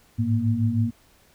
sine tone cluster, 104.9 / 111.3 / 234.4 Hz, G#2 / A2 / A#3, +18 / +20 / +10 cents, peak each -24 dBFS, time 0.18-0.91 s, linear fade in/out 20 ms, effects pink hiss -58 dBFS RMS until 1.34 s

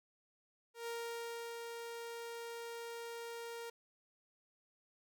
sawtooth tone with ADSR envelope, 466.2 Hz, A#4, in tune, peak -36 dBFS, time 0.74-3.7 s, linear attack 130 ms, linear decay 700 ms, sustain -4 dB, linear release 5 ms, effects none

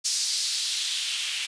blue noise with band-pass filter sweep, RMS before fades -28 dBFS, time 0.04-1.47 s, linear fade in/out 20 ms, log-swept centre 5300 to 2700 Hz, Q 2.3, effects resampled to 22050 Hz

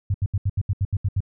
sine tone bursts, 98 Hz, G2, in tune, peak -18 dBFS, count 10, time 0.1-1.205 s, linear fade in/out 5 ms, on 43 ms, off 75 ms, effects none

